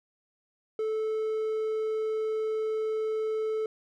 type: tone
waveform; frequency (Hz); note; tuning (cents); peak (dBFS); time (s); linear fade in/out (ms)
triangle; 436.8; A4; -13; -25; 0.79-3.66; 2
effects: none